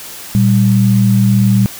sine tone pair together, 117.19 / 196 Hz, A#2 / G3, +10 / 0 cents, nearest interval major sixth, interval 890 cents, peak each -10 dBFS, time 0.35-1.66 s, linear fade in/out 0 ms, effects white hiss -30 dBFS RMS until 1.79 s

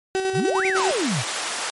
35% pulse tone with tremolo, 380.8 Hz, F#4, 50 cents sharp, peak -18 dBFS, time 0.15-0.91 s, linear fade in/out 0 ms, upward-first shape square, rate 10 Hz, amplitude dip 40%
sine exponential two-way sweep, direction up then down, 99.1 to 2448 to 99.7 Hz, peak -21 dBFS, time 0.33-1.24 s, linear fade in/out 50 ms, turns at 0.66 s
pink high-pass noise, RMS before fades -27 dBFS, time 0.76-1.7 s, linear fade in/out 0 ms, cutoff 700 Hz, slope 12 dB/octave
effects low-pass 11000 Hz 12 dB/octave + MP3 48 kbps

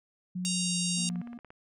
sine tone with pitch glide, 181.3 to 177.16 Hz, F#3 to F3, -35 to +25 cents, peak -31 dBFS, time 0.35-1.22 s, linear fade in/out 10 ms, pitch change -40 cents, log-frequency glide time 0.55-0.75 s
harmonic tone, 932.3 Hz, A#5, in tune, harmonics 3 / 4 / 5 / 6 / 7 / 8 / 9 / 10, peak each -38 / -38 / -38 / -38 / -38 / -38 / -38 / -38 dBFS, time 0.45-1.09 s, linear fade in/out 0 ms
triangle tone, 237.6 Hz, A#3, 33 cents sharp, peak -38 dBFS, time 0.97-1.38 s, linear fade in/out 5 ms
click train, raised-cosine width 0.5 ms, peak -34 dBFS, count 8, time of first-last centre 1.1-1.505 s, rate 17.3 Hz
effects none

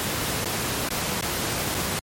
pink noise with dropouts, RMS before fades -26 dBFS, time 0-1.99 s, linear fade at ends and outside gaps 0 ms, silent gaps 0.445-0.457 / 0.888-0.905 / 1.21-1.224 / 1.744-1.749 s, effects high-pass 80 Hz 12 dB/octave + MP3 64 kbps

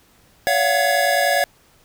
square tone cluster, 567 / 681 / 731 / 1680 Hz, C#5 / F5 / F#5 / G#6, +39 / -44 / -21 / +19 cents, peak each -22 dBFS, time 0.47-1.44 s, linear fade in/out 0 ms, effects pink hiss -55 dBFS RMS until 1.84 s

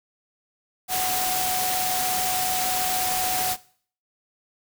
sine tone in noise, 740 Hz, F#5, in tune, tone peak -26 dBFS, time 0.88-3.57 s, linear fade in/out 50 ms, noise white, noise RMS -26 dBFS, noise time 0.88-3.57 s, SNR -3 dB, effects noise-tail reverb RT60 0.5 s tail -19 dB re dry

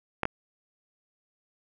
clicks, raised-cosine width 0.5 ms, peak -11 dBFS, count 2, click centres 0.233 / 0.254 s, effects none

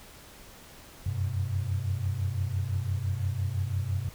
sine tone cluster, 90.1 / 96 / 127.7 Hz, F#2 / G2 / C3, -45 / -36 / -42 cents, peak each -34 / -29 / -33 dBFS, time 1.06-4.09 s, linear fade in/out 5 ms, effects pink hiss -50 dBFS RMS until 4.14 s

